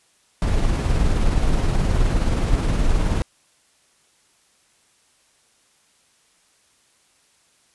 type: noise with tremolo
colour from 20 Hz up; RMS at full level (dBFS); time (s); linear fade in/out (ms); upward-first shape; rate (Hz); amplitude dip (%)
brown; -17; 0.42-3.22; 0; sine; 19; 30
effects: white hiss -60 dBFS RMS until 7.74 s + resampled to 24000 Hz